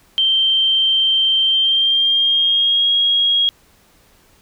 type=tone with pitch glide; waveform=sine; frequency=3136 to 3284 Hz; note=G7 to G#7; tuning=0 to -20 cents; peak=-12 dBFS; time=0.18-3.49 s; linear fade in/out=0 ms; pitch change=+80 cents; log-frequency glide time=1.46-2.9 s; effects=pink hiss -53 dBFS RMS until 4.41 s